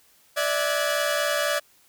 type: tone cluster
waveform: sawtooth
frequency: 586 / 650 / 1470 / 1677 Hz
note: D5 / E5 / F#6 / G#6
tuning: -4 / -24 / -12 / +16 cents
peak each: -21 / -25 / -29 / -26 dBFS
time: 0.36-1.6 s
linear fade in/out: 20 ms
effects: white hiss -59 dBFS RMS until 1.88 s